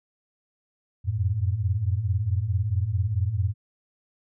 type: tone cluster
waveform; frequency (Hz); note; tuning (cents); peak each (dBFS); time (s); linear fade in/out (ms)
sine; 87.2 / 91.8 / 109.6; F2 / F#2 / A2; -2 / -13 / -6; -30 / -26 / -25; 1.04-3.54; 50
effects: none